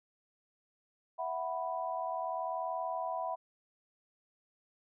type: chord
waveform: sine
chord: E suspended second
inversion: none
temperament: equal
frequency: 659.3 / 740 / 987.8 Hz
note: E5 / F#5 / B5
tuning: 0 / 0 / 0 cents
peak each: -38 / -38 / -38 dBFS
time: 1.18-3.36 s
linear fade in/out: 20 ms
effects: none